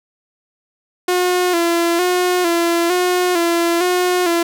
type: tone with vibrato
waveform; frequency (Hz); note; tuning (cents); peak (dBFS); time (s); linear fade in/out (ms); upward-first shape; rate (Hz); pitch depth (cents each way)
sawtooth; 350; F4; +4; -10; 1.08-4.43; 5; square; 1.1; 52
effects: none